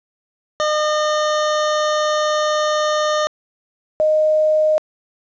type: tone pair in turn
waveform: 25% pulse / sine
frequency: 608 / 618.3 Hz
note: D#5 / D#5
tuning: -40 / -11 cents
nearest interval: unison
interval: 29 cents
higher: second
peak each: -12 dBFS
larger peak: neither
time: 0.6-3.27 / 4-4.78 s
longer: first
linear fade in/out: 0 ms
effects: resampled to 16000 Hz + 8-bit